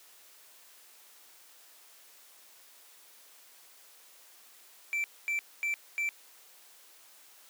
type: tone bursts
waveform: triangle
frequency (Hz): 2337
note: D7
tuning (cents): -9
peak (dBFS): -27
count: 4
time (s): 4.93-6.09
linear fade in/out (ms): 0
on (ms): 110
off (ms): 240
effects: white hiss -57 dBFS RMS until 7.49 s + high-pass 400 Hz 12 dB/octave